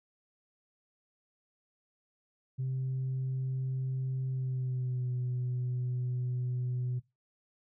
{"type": "tone with pitch glide", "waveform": "sine", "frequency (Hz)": [130.81, 124.83], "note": ["C3", "B2"], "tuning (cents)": [0, 19], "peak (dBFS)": -29, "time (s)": [2.58, 7], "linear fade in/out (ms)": 20, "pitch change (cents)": -81, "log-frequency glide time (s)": [4.29, 5.11], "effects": ["noise-tail reverb RT60 0.2 s tail -17 dB re dry", "tanh soft clip ceiling -28 dBFS"]}